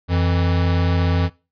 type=tone pair together; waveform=square; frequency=88.01 / 164.81 Hz; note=F2 / E3; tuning=+14 / 0 cents; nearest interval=major seventh; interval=1086 cents; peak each=-17 / -24 dBFS; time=0.08-1.3 s; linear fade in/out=50 ms; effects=noise-tail reverb RT60 0.3 s tail -21 dB re dry + resampled to 11025 Hz